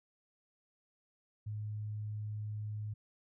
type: tone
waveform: sine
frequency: 106 Hz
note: G#2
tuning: 36 cents sharp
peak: -37 dBFS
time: 1.46-2.94 s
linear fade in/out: 10 ms
effects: none